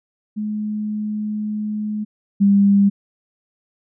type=tone pair in turn; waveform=sine; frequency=211.8 / 199.91 Hz; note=G#3 / G3; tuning=+34 / +34 cents; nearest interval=minor second; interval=100 cents; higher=first; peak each=-21 / -10 dBFS; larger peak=second; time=0.36-2.05 / 2.4-2.9 s; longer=first; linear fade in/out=20 ms; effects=none